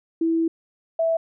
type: tone pair in turn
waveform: sine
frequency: 328.4 / 656.8 Hz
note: E4 / E5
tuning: -6 / -6 cents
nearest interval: octave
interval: 1200 cents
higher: second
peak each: -18 dBFS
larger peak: neither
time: 0.21-0.48 / 0.99-1.17 s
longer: first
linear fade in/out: 5 ms
effects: none